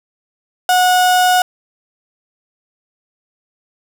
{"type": "tone", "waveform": "35% pulse", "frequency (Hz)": 730, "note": "F#5", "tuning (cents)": -24, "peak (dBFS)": -8, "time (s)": [0.69, 1.42], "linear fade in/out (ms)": 2, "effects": []}